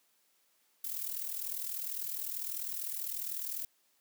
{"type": "noise with amplitude modulation", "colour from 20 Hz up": "violet", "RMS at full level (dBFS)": -35, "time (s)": [0.84, 3.65], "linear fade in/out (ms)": 5, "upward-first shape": "sine", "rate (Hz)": 40, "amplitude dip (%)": 70, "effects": ["white hiss -72 dBFS RMS until 4 s", "high-pass 200 Hz 12 dB/octave"]}